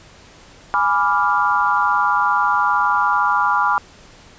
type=chord; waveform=sine; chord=G# diminished seventh; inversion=none; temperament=equal; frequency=830.6 / 987.8 / 1174.7 / 1396.9 Hz; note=G#5 / B5 / D6 / F6; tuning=0 / 0 / 0 / 0 cents; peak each=-21 / -19 / -19 / -20 dBFS; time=0.74-3.78 s; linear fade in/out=0 ms; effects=pink hiss -45 dBFS RMS until 4.38 s + resampled to 16000 Hz